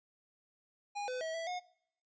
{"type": "tone with pitch steps", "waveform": "square", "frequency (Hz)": [818, 505, 644, 659, 722], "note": ["G#5", "B4", "E5", "E5", "F#5"], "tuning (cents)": [-26, 39, -41, -1, -43], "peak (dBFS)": -37, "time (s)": [0.95, 1.6], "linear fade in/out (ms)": 20, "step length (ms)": 130, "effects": ["noise-tail reverb RT60 0.7 s tail -22 dB re dry", "resampled to 16000 Hz"]}